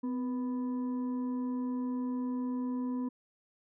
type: tone with frequency modulation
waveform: sine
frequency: 252.6 Hz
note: B3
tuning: 39 cents sharp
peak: -31 dBFS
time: 0.03-3.09 s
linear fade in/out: 10 ms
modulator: 739 Hz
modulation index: 0.33
effects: none